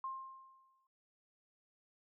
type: tone with exponential decay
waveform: sine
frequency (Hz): 1060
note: C6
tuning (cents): +22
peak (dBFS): -37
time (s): 0.04-0.87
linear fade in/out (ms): 2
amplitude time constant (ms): 180
effects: none